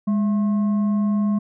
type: tone with frequency modulation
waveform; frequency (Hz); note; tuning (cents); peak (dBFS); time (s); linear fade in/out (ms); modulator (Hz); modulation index
sine; 205.9; G#3; -15; -17; 0.07-1.39; 10; 871; 0.21
effects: none